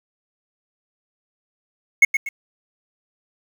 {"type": "tone with echo", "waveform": "triangle", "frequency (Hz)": 2180, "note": "C#7", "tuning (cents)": -29, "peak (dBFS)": -5, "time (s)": [2.02, 2.05], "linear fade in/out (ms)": 5, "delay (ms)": 120, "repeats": 2, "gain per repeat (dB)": -9, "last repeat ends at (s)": 2.29, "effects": ["7-bit"]}